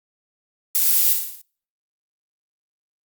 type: noise with echo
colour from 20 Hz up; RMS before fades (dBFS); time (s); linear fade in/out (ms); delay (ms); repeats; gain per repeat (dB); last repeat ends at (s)
violet; -18; 0.75-1.13; 0; 57; 5; -5; 1.415
effects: noise-tail reverb RT60 0.5 s tail -26 dB re dry + Opus 48 kbps